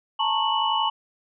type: tone cluster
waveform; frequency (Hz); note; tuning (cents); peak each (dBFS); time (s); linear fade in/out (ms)
sine; 870 / 921 / 1096 / 2958; A5 / A#5 / C#6 / F#7; -20 / -21 / -20 / -1; -26; 0.19-0.9; 10
effects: none